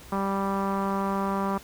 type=tone with low-pass filter; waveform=sawtooth; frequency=196 Hz; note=G3; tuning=in tune; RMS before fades=-27 dBFS; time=0.12-1.58 s; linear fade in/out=5 ms; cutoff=1100 Hz; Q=4; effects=added 60 Hz sine -51 dBFS peak until 1.63 s + pink hiss -48 dBFS RMS until 1.63 s